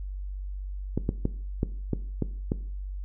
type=clicks; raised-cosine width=3 ms; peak=-12 dBFS; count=7; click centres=0.976 / 1.091 / 1.254 / 1.631 / 1.933 / 2.223 / 2.519 s; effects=noise-tail reverb RT60 0.5 s tail -17 dB re dry + added 48 Hz sine -32 dBFS peak until 3.04 s